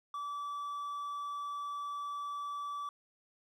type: tone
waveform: triangle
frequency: 1155 Hz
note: D6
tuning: 29 cents flat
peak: -35 dBFS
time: 0.14-2.89 s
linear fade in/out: 2 ms
effects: none